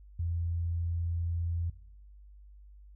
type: tone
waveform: sine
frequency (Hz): 84.8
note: E2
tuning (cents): +50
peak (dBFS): -29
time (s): 0.19-1.7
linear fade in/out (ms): 5
effects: noise-tail reverb RT60 0.9 s tail -22 dB re dry + added 50 Hz sine -50 dBFS peak until 2.95 s